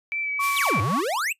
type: tone with vibrato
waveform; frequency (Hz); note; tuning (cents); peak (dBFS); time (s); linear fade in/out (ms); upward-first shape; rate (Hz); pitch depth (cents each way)
sine; 2307; D7; -31; -25; 0.12-0.8; 0; sine; 3.6; 21
type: tone with tremolo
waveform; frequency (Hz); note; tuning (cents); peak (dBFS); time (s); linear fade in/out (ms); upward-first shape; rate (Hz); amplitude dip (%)
sine; 1122; C#6; +21; -22; 0.39-1.01; 5; sine; 3.8; 35
type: high-pass noise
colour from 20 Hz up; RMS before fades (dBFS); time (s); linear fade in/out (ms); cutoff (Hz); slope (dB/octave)
white; -32; 0.39-0.73; 50; 1600; 96
type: exponential two-way sweep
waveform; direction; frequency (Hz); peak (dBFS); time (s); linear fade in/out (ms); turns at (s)
square; down then up; 4357 to 92.5 to 2874; -24; 0.56-1.33; 10; 0.81
effects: noise-tail reverb RT60 0.1 s tail -21 dB re dry + resampled to 32000 Hz